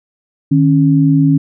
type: tone pair together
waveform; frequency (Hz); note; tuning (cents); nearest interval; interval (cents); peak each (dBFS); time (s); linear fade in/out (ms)
sine; 153.8 / 275.4; D#3 / C#4; -20 / -11; minor seventh; 1009; -10; 0.51-1.38; 10
effects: none